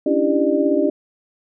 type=tone cluster; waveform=sine; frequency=279.8 / 296.3 / 332.8 / 394.3 / 601 Hz; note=C#4 / D4 / E4 / G4 / D5; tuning=+16 / +15 / +17 / +10 / +40 cents; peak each=-21 dBFS; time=0.06-0.9 s; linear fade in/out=5 ms; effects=none